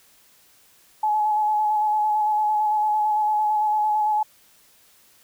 sine tone with vibrato, 850 Hz, G#5, 40 cents sharp, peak -18 dBFS, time 1.03-4.23 s, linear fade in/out 5 ms, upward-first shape square, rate 8.9 Hz, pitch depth 18 cents each way, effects white hiss -56 dBFS RMS until 5.23 s

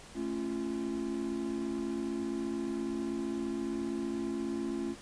triangle chord, A augmented, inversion none, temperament just, 220 / 275 / 343.8 Hz, A3 / C#4 / E#4, 0 / -14 / -27 cents, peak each -36 / -35 / -34 dBFS, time 0.14-4.96 s, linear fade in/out 50 ms, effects pink hiss -51 dBFS RMS until 5.01 s + resampled to 22050 Hz

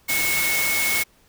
sine tone in noise, 2193 Hz, C#7, 19 cents flat, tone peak -22 dBFS, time 0.08-1.04 s, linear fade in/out 20 ms, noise white, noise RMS -24 dBFS, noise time 0.08-1.04 s, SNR -1 dB, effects pink hiss -58 dBFS RMS until 1.28 s

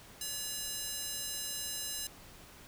square tone with high-pass filter, 570 Hz, C#5, 48 cents sharp, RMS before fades -39 dBFS, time 0.21-2.07 s, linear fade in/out 2 ms, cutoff 5000 Hz, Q 0.79, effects pink hiss -54 dBFS RMS until 2.67 s

